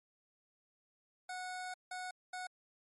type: tone bursts at uneven times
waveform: 25% pulse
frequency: 734 Hz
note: F#5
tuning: 14 cents flat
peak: -37 dBFS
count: 3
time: 1.29-1.74 / 1.91-2.11 / 2.33-2.47 s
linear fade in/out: 5 ms
effects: MP3 48 kbps